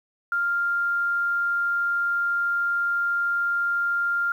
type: tone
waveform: sine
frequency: 1396.9 Hz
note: F6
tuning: in tune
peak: -21 dBFS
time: 0.32-4.32 s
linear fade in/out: 2 ms
effects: 9-bit